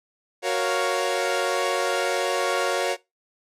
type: chord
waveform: sawtooth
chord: Gb major seventh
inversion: none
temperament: equal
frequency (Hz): 370 / 466.2 / 554.4 / 698.5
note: Gb4 / Bb4 / Db5 / F5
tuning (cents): 0 / 0 / 0 / 0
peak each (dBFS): -24 / -24 / -22 / -25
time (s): 0.42-2.97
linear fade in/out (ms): 50
effects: noise-tail reverb RT60 0.2 s tail -20 dB re dry + low-pass 10000 Hz 12 dB/octave